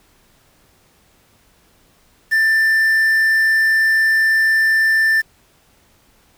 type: tone with quantisation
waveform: triangle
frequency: 1778 Hz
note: A6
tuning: 18 cents sharp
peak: -10 dBFS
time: 2.31-5.22 s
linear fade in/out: 20 ms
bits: 6
effects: pink hiss -55 dBFS RMS until 6.37 s